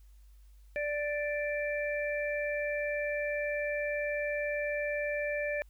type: harmonic tone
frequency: 587.3 Hz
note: D5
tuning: in tune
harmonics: 1 / 3 / 4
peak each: -32 / -37 / -38 dBFS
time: 0.76-5.62 s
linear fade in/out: 0 ms
effects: added 50 Hz sine -53 dBFS peak until 5.69 s + white hiss -72 dBFS RMS until 5.69 s